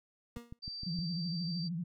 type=tone with exponential decay; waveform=30% pulse; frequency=236.8 Hz; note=A#3; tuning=27 cents sharp; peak=-39 dBFS; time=0.36-0.59 s; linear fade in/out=2 ms; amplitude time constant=50 ms
type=click train; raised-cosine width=5 ms; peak=-32 dBFS; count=5; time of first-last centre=0.37-0.988 s; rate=6.47 Hz
type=tone; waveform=sine; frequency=4661 Hz; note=D8; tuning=14 cents flat; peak=-40 dBFS; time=0.62-1.69 s; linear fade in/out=20 ms
type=tone with vibrato; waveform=sine; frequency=170.2 Hz; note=F3; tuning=44 cents flat; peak=-34 dBFS; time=0.86-1.84 s; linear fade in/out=10 ms; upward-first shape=sine; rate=13 Hz; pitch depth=120 cents each way
effects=none